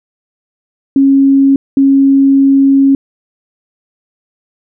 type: tone pair in turn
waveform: sine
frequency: 273.6 / 273.6 Hz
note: C#4 / C#4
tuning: -23 / -23 cents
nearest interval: unison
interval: 0 cents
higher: neither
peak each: -4 dBFS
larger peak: neither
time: 0.96-1.56 / 1.77-2.95 s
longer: second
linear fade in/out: 2 ms
effects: none